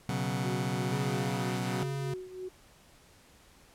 sawtooth chord, B suspended second, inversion none, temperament just, 123.47 / 138.9 / 185.21 Hz, B2 / C#3 / F#3, 0 / +4 / +2 cents, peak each -30 dBFS, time 0.09-1.83 s, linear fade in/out 0 ms
sine tone with tremolo, 370 Hz, F#4, in tune, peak -35 dBFS, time 0.44-2.49 s, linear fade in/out 10 ms, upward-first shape triangle, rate 3.1 Hz, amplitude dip 75%
square tone, 138.59 Hz, C#3, in tune, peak -33 dBFS, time 0.92-2.14 s, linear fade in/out 5 ms
effects pink hiss -59 dBFS RMS until 3.74 s + low-pass 12000 Hz 12 dB/octave

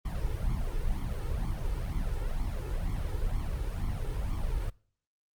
brown noise with flanger, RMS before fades -31 dBFS, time 0.05-4.7 s, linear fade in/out 5 ms, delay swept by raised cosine 0.91 to 2.31 ms, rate 2.1 Hz, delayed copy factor +0.9, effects noise-tail reverb RT60 0.5 s tail -24 dB re dry + Opus 32 kbps

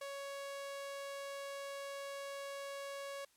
sawtooth tone, 557 Hz, C#5, 8 cents sharp, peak -39 dBFS, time 0.01-3.25 s, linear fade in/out 5 ms, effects white hiss -71 dBFS RMS until 3.36 s + low-pass 12000 Hz 12 dB/octave

